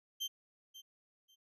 35% pulse tone with echo, 3136 Hz, G7, in tune, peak -34 dBFS, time 0.2-0.28 s, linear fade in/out 20 ms, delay 540 ms, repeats 2, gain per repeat -14 dB, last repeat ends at 1.36 s, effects resampled to 32000 Hz

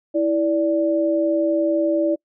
sine tone pair together, 327.6 / 583.7 Hz, E4 / D5, -11 / -11 cents, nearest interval minor seventh, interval 1000 cents, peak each -19 dBFS, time 0.14-2.16 s, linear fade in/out 20 ms, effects noise-tail reverb RT60 0.1 s tail -26 dB re dry

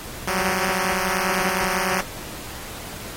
5% pulse beating tone pair, 182.3 / 192.3 Hz, F#3 / G3, -25 / -33 cents, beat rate 10 Hz, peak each -13 dBFS, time 0.27-2.01 s, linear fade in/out 5 ms, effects pink hiss -36 dBFS RMS until 3.16 s + AAC 48 kbps

